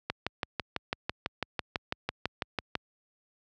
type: click train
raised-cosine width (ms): 0.3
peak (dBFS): -13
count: 17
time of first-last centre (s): 0.1-2.753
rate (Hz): 6.03
effects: high-pass 60 Hz 12 dB/octave